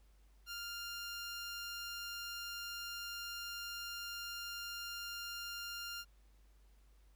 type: tone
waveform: 15% pulse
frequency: 1399 Hz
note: F6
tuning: 3 cents sharp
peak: -36 dBFS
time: 0.46-6.05 s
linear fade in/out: 50 ms
effects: added 50 Hz sine -62 dBFS peak until 7.15 s + pink hiss -75 dBFS RMS until 7.15 s